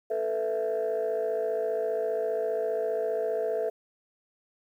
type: chord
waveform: sine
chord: A suspended second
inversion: none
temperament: just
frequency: 440 / 495 / 660 Hz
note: A4 / B4 / E5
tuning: 0 / +4 / +2 cents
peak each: -28 / -31 / -29 dBFS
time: 0.1-3.7 s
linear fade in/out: 10 ms
effects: tanh soft clip ceiling -21 dBFS + 10-bit